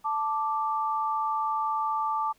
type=tone pair together; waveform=sine; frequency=880 / 1174.7 Hz; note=A5 / D6; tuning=0 / 0 cents; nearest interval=perfect fourth; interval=500 cents; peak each=-28 dBFS; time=0.04-2.33 s; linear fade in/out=20 ms; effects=pink hiss -64 dBFS RMS until 2.38 s